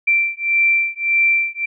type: beating tone pair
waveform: sine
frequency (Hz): 2349 / 2350.7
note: D7 / D7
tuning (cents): 0 / +1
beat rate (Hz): 1.7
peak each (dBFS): -17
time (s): 0.07-1.66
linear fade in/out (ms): 10
effects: none